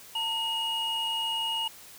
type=tone pair together; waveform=triangle; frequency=905.9 / 2876 Hz; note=A#5 / F#7; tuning=-50 / -50 cents; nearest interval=octave + minor sixth; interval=2000 cents; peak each=-32 / -27 dBFS; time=0.15-1.68 s; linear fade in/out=5 ms; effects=white hiss -49 dBFS RMS until 1.98 s

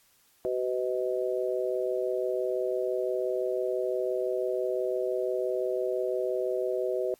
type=harmonic tone; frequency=125.9 Hz; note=B2; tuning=34 cents sharp; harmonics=3 / 4 / 5; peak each=-30 / -31 / -32 dBFS; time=0.45-7.14 s; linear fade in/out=0 ms; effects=white hiss -64 dBFS RMS until 7.19 s + AAC 64 kbps

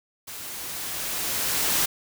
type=noise with level ramp; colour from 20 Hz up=white; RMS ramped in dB=-38 to -22 dBFS; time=0.27-1.86 s; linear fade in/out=10 ms; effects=none

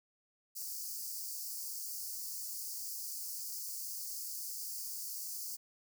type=high-pass noise; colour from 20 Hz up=white; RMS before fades=-42 dBFS; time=0.55-5.57 s; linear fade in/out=20 ms; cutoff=4500 Hz; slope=96 dB/octave; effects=none

